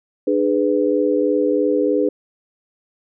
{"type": "chord", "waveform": "sine", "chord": "G# diminished", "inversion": "second", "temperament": "just", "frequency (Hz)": [299, 415.3, 498.4], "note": ["D4", "G#4", "B4"], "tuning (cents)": [31, 0, 16], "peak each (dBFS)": -19, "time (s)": [0.27, 2.09], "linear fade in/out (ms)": 5, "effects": []}